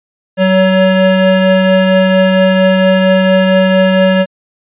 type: tone pair together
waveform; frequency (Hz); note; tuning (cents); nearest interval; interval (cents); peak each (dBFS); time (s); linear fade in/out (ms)
square; 188.79 / 562; F#3 / C#5; +35 / +24; octave + perfect fifth; 1889; -10; 0.37-4.26; 50
effects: resampled to 8000 Hz